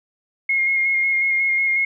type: tone with vibrato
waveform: sine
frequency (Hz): 2147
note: C7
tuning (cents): +44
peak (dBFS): -16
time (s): 0.49-1.85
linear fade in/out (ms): 5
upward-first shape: square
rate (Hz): 5.5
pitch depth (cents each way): 15
effects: none